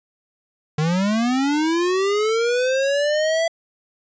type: linear sweep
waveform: square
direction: up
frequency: 148.5 to 669 Hz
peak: -18 dBFS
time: 0.78-3.48 s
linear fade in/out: 5 ms
effects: resampled to 16000 Hz